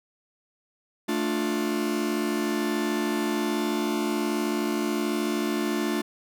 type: chord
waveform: 45% pulse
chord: D minor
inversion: second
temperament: just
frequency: 220.2 / 293.7 / 352.4 Hz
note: A3 / D4 / F4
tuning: +2 / 0 / +16 cents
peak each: -29 dBFS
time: 1.08-6.02 s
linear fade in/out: 10 ms
effects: none